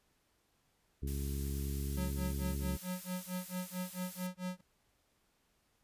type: harmonic tone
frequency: 69.3 Hz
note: C#2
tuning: in tune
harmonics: 1 / 2 / 3 / 4 / 5 / 6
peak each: -36 / -42 / -46 / -48 / -50 / -52 dBFS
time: 1.02-2.77 s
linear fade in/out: 10 ms
type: noise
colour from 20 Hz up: blue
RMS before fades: -47 dBFS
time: 1.07-4.27 s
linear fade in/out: 5 ms
type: tone with tremolo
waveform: square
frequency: 182.5 Hz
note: F#3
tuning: 24 cents flat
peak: -36 dBFS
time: 1.97-4.61 s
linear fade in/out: 5 ms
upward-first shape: sine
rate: 4.5 Hz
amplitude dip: 100%
effects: pink hiss -75 dBFS RMS until 5.83 s + resampled to 32000 Hz